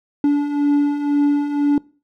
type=beating tone pair; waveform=triangle; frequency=287.2 / 289.2 Hz; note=D4 / D4; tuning=-39 / -27 cents; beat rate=2 Hz; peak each=-20 / -13 dBFS; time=0.24-1.78 s; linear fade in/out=2 ms; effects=noise-tail reverb RT60 0.4 s tail -23 dB re dry